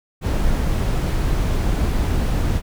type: noise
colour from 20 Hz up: brown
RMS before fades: -19 dBFS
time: 0.21-2.62 s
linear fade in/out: 50 ms
effects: none